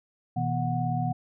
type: tone cluster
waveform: sine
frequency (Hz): 124.1 / 161.5 / 242.2 / 734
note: B2 / E3 / B3 / F#5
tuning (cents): +9 / -35 / -34 / -14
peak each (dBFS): -29 / -30 / -34 / -30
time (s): 0.36-1.13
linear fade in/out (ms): 10
effects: none